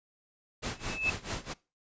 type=noise with tremolo; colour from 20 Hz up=pink; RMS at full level=-34 dBFS; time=0.62-1.54 s; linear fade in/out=20 ms; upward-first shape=sine; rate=4.6 Hz; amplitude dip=90%
type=tone with exponential growth; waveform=sine; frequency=2612 Hz; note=E7; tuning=17 cents flat; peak=-23 dBFS; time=0.73-1.1 s; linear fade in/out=5 ms; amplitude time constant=79 ms
effects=noise-tail reverb RT60 0.3 s tail -22 dB re dry + resampled to 16000 Hz